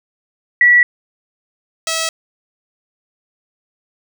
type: tone pair in turn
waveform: sine / 5% pulse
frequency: 1944 / 648.7 Hz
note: B6 / E5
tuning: -28 / -28 cents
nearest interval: octave + perfect fifth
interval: 1900 cents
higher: first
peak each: -6 dBFS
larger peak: neither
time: 0.61-0.83 / 1.87-2.09 s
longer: neither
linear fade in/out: 2 ms
effects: none